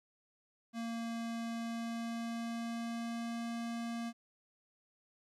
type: tone with pitch glide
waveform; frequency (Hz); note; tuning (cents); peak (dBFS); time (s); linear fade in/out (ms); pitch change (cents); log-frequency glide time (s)
square; 230.5 to 232.8; A#3 to A#3; -19 to -2; -38; 0.73-4.13; 50; +17; 1.52-3.49
effects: low-pass 9000 Hz 12 dB/octave + 13-bit